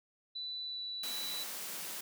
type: tone with pitch glide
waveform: sine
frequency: 3979 to 3954 Hz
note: B7 to B7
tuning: +12 to +1 cents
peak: -38 dBFS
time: 0.35-1.44 s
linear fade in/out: 10 ms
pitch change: -11 cents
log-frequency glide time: 0.65-0.82 s
type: high-pass noise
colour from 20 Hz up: white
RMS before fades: -42 dBFS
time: 1.03-2.01 s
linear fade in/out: 5 ms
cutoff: 150 Hz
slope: 96 dB/octave
effects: none